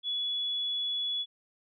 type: tone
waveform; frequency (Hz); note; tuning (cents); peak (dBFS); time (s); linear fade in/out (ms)
sine; 3400; G#7; +40; -29; 0.03-1.26; 50
effects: none